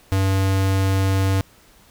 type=tone; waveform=square; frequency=96.3 Hz; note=G2; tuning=30 cents flat; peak=-17 dBFS; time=0.12-1.41 s; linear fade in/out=0 ms; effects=pink hiss -52 dBFS RMS until 1.9 s

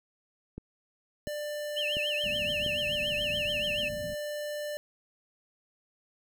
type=click train; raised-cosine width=3 ms; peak=-26 dBFS; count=4; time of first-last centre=0.58-2.663 s; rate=1.44 Hz
type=tone; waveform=square; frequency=593 Hz; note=D5; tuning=17 cents sharp; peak=-34 dBFS; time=1.27-4.77 s; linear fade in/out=0 ms
type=tone with vibrato; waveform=sine; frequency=2848 Hz; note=F7; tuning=33 cents sharp; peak=-29 dBFS; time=1.76-3.89 s; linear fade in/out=10 ms; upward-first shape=triangle; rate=7 Hz; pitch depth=210 cents each way
type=low-pass noise; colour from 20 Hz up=white; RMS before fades=-43 dBFS; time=2.23-4.15 s; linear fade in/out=20 ms; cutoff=260 Hz; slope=96 dB/octave
effects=none

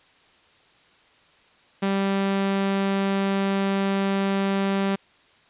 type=tone; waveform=sawtooth; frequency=195.9 Hz; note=G3; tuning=1 cent flat; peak=-17 dBFS; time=1.82-4.96 s; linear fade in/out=10 ms; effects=white hiss -57 dBFS RMS until 5.49 s + resampled to 8000 Hz

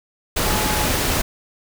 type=tone in noise; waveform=sine; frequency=852 Hz; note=G#5; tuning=44 cents sharp; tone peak=-27 dBFS; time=0.45-0.88 s; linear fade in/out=10 ms; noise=pink; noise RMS=-20 dBFS; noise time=0.36-1.22 s; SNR=-10 dB; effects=none

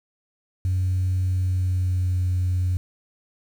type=tone with pitch glide; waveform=sine; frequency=92.5 to 90.96 Hz; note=F#2 to F#2; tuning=0 to -29 cents; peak=-18 dBFS; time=0.65-2.77 s; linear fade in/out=0 ms; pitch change=-29 cents; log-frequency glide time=1.24-2.22 s; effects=tanh soft clip ceiling -17 dBFS + 8-bit

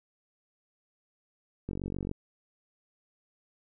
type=click train; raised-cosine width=3 ms; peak=-22 dBFS; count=21; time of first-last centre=1.69-2.114 s; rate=47.2 Hz; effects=none

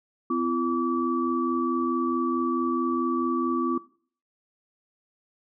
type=tone cluster; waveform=sine; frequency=254.6 / 339.2 / 1151 Hz; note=C4 / E4 / D6; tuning=-47 / +50 / -35 cents; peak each=-27 dBFS; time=0.3-3.78 s; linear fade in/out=5 ms; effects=noise-tail reverb RT60 0.5 s tail -20 dB re dry

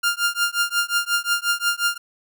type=tone with tremolo; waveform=sawtooth; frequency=1400 Hz; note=F6; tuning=4 cents sharp; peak=-12 dBFS; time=0.03-1.98 s; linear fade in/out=10 ms; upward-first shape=triangle; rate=5.6 Hz; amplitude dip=100%; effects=none

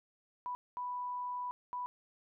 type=tone bursts at uneven times; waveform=sine; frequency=987.8 Hz; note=B5; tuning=in tune; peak=-36 dBFS; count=3; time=0.46-0.55 / 0.77-1.51 / 1.73-1.86 s; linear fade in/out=0 ms; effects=none

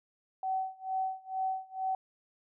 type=tone with tremolo; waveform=sine; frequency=759 Hz; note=F#5; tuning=44 cents sharp; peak=-28 dBFS; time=0.43-1.95 s; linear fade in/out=2 ms; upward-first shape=sine; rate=2.2 Hz; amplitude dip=95%; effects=none

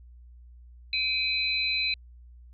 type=tone cluster; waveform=sine; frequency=2341 / 2521 / 4015 Hz; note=D7 / D#7 / B7; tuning=-6 / +22 / +28 cents; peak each=-32 / -30 / -27 dBFS; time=0.93-1.94 s; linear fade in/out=2 ms; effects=added 60 Hz sine -47 dBFS peak until 2.53 s + AAC 64 kbps

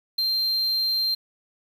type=tone with ADSR envelope; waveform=triangle; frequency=4163 Hz; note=C8; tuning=10 cents flat; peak=-17 dBFS; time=0.18-1.15 s; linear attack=8 ms; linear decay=5 ms; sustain=-3 dB; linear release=10 ms; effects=8-bit

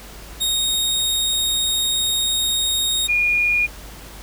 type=tone pair in turn; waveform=sawtooth / sine; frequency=3729 / 2434 Hz; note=A#7 / D#7; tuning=0 / -39 cents; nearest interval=perfect fifth; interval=739 cents; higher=first; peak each=-15 dBFS; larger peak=neither; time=0.4-3.08 / 3.08-3.67 s; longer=first; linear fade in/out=20 ms; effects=added 50 Hz sine -38 dBFS peak until 4.22 s + pink hiss -40 dBFS RMS until 4.22 s

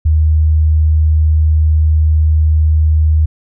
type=tone; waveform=sine; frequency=77.78 Hz; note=D#2; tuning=in tune; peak=-7 dBFS; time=0.05-3.26 s; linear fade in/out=10 ms; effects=none

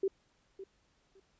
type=tone with echo; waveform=sine; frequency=387.3 Hz; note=G4; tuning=21 cents flat; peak=-27 dBFS; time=0.03-0.08 s; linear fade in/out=5 ms; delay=560 ms; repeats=2; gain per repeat=-15 dB; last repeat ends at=1.2 s; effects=pink hiss -72 dBFS RMS until 1.39 s + resampled to 16000 Hz

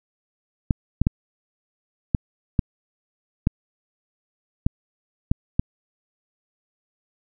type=clicks; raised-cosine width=5 ms; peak=-5 dBFS; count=9; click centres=0.708 / 1.016 / 1.069 / 2.148 / 2.592 / 3.471 / 4.665 / 5.315 / 5.595 s; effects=none

